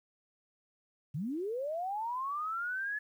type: linear sweep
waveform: sine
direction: up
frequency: 127.2 to 1723 Hz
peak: -33 dBFS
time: 1.14-2.99 s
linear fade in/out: 10 ms
effects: 11-bit